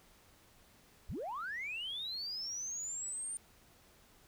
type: linear sweep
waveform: sine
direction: up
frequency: 30.87 to 9020 Hz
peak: -37 dBFS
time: 1.09-3.37 s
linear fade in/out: 0 ms
effects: tanh soft clip ceiling -34 dBFS + pink hiss -64 dBFS RMS until 4.27 s